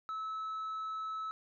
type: tone with tanh clipping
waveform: sine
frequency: 1300 Hz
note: E6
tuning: 24 cents flat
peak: -37 dBFS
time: 0.09-1.31 s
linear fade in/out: 0 ms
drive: 2 dB
effects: none